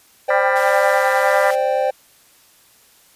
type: chord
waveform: triangle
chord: C suspended second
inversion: none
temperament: equal with one note detuned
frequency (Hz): 523.3 / 593.8 / 784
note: C5 / D5 / G5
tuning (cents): 0 / +19 / 0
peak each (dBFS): -17 / -19 / -19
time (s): 0.28-1.91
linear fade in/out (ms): 10
type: harmonic tone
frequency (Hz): 198.5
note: G3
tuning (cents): +22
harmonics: 3 / 4 / 5 / 6 / 7 / 8 / 9 / 10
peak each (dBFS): -25 / -25 / -25 / -25 / -25 / -25 / -25 / -25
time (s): 0.3-1.51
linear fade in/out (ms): 5
type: high-pass noise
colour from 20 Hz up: pink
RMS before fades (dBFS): -34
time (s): 0.55-1.56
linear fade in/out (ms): 20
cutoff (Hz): 1100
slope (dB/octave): 24
effects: white hiss -52 dBFS RMS until 3.15 s + resampled to 32000 Hz